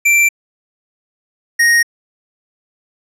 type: tone pair in turn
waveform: square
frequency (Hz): 2349 / 1868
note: D7 / A#6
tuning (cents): 0 / +3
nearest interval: major third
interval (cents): 397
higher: first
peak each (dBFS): -9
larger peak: neither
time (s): 0.05-0.29 / 1.59-1.83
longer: neither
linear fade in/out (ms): 10
effects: low-pass 12000 Hz 12 dB/octave